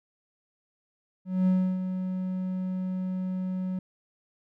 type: tone with ADSR envelope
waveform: triangle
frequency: 185.4 Hz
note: F#3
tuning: 4 cents sharp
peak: -17 dBFS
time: 1.25-3.79 s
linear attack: 220 ms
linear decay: 310 ms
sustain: -9 dB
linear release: 3 ms
effects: none